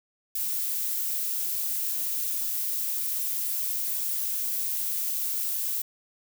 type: noise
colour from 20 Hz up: violet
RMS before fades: -29 dBFS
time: 0.35-5.82 s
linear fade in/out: 5 ms
effects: none